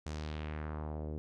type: tone with low-pass filter sweep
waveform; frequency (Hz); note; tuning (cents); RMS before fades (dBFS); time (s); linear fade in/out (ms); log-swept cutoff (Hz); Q
sawtooth; 76.6; D#2; -27; -40; 0.06-1.18; 0; 7500 to 400; 1.7
effects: none